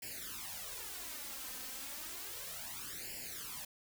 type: noise with flanger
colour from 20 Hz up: white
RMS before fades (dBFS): -45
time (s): 0.02-3.65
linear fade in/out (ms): 5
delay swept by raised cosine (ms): 0.4 to 3.9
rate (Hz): 0.32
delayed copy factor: +0.95
effects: none